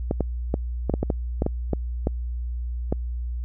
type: clicks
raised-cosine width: 2 ms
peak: -9 dBFS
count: 12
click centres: 0.111 / 0.207 / 0.541 / 0.897 / 0.939 / 1.03 / 1.102 / 1.421 / 1.464 / 1.733 / 2.071 / 2.925 s
effects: added 60 Hz sine -26 dBFS peak until 3.44 s